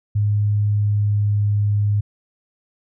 sine tone with pitch glide, 103.83 to 103.23 Hz, G#2 to G#2, 0 to -10 cents, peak -15 dBFS, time 0.15-2.01 s, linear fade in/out 10 ms, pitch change -10 cents, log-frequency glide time 0.64-1.44 s, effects none

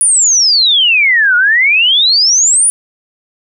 sine exponential two-way sweep, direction down then up, 9956 to 1416 to 9956 Hz, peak -6 dBFS, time 0.01-2.7 s, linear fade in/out 0 ms, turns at 1.36 s, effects none

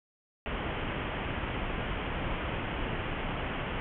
pink low-pass noise, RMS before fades -34 dBFS, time 0.46-3.8 s, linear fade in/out 0 ms, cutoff 3200 Hz, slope 96 dB/octave, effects none

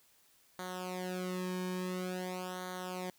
sawtooth tone with flanger, 182.9 Hz, F#3, 20 cents flat, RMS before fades -39 dBFS, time 0.59-3.1 s, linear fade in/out 0 ms, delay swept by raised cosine 0.38 to 1.48 ms, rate 0.48 Hz, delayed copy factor -0.85, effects white hiss -67 dBFS RMS until 3.18 s

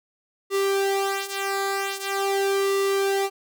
sawtooth tone with flanger, 393.1 Hz, G4, 5 cents sharp, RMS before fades -24 dBFS, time 0.5-3.3 s, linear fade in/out 50 ms, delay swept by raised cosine 1.3 to 2.9 ms, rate 0.44 Hz, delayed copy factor -0.75, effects none

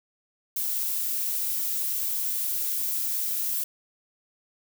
violet noise, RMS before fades -28 dBFS, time 0.56-3.64 s, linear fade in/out 5 ms, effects none

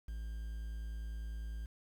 triangle tone with quantisation, 55 Hz, A1, in tune, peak -37 dBFS, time 0.08-1.66 s, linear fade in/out 5 ms, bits 10, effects none

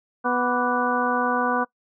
harmonic tone with a mistuned harmonic, 246.9 Hz, B3, in tune, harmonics 1 / 2 / 3 / 4 / 5 / 6, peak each -27 / -27 / -27 / -27 / -27 / -27 dBFS, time 0.24-1.65 s, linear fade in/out 20 ms, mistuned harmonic 5, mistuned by -89 cents, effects noise-tail reverb RT60 0.1 s tail -22 dB re dry

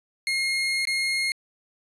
30% pulse tone with dropouts, 2144 Hz, C7, 42 cents sharp, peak -20 dBFS, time 0.27-1.32 s, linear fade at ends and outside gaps 1 ms, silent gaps 0.853-0.872 s, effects resampled to 24000 Hz

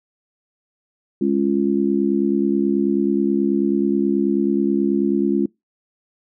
sine chord, Db major, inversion second, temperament just, 207.9 / 277.2 / 346.5 Hz, Ab3 / Db4 / F4, +2 / 0 / -14 cents, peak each -20 dBFS, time 1.21-5.46 s, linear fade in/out 5 ms, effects noise-tail reverb RT60 0.2 s tail -25 dB re dry

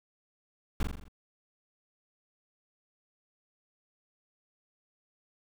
brown noise with echo, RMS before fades -27 dBFS, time 0.8-0.83 s, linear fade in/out 2 ms, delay 42 ms, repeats 6, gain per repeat -4 dB, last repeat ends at 1.082 s, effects none

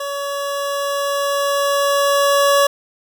25% pulse tone with level ramp, 564 Hz, C#5, 30 cents sharp, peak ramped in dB -19 to -7 dBFS, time 0-2.67 s, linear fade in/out 5 ms, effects none

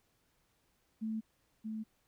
sine tone pair in turn, 220 / 218.6 Hz, A3 / A3, 0 / -11 cents, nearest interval unison, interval 11 cents, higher first, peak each -34 / -37 dBFS, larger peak first, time 1.01-1.21 / 1.64-1.84 s, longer neither, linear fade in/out 20 ms, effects pink hiss -75 dBFS RMS until 2.07 s

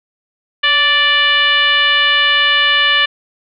sine tone with frequency modulation, 2349 Hz, D7, in tune, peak -9 dBFS, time 0.63-3.06 s, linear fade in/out 10 ms, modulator 594 Hz, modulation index 1.8, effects none

